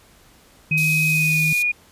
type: tone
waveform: sine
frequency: 156.5 Hz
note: D#3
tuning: 10 cents sharp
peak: -21 dBFS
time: 0.71-1.53 s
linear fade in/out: 2 ms
type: tone with pitch glide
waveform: sine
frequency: 2524 to 2444 Hz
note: D#7 to D#7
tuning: +24 to -32 cents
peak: -17 dBFS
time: 0.71-1.72 s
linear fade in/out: 10 ms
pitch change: -56 cents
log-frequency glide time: 1.07-1.46 s
type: high-pass noise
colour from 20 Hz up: white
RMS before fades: -29 dBFS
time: 0.77-1.63 s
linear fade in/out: 10 ms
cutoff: 3600 Hz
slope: 48 dB/octave
effects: pink hiss -52 dBFS RMS until 1.91 s + resampled to 32000 Hz